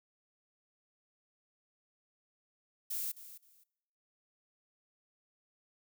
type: noise with echo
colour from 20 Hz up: violet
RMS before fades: -37 dBFS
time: 2.9-3.12 s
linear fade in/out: 10 ms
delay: 260 ms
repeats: 2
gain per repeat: -14 dB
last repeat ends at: 3.64 s
effects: noise-tail reverb RT60 1.0 s tail -25 dB re dry